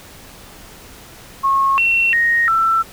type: tone with pitch steps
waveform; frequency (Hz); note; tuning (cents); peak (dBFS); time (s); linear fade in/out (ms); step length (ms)
sine; 1089 / 2717 / 1867 / 1335; C#6 / F7 / A#6 / E6; -31 / -48 / +2 / +22; -12; 1.43-2.83; 20; 350
effects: pink hiss -40 dBFS RMS until 2.92 s